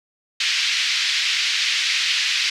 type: band-pass noise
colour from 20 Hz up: pink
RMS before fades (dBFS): -21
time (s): 0.4-2.5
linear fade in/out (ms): 5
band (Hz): 2100 to 5200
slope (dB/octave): 24
effects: none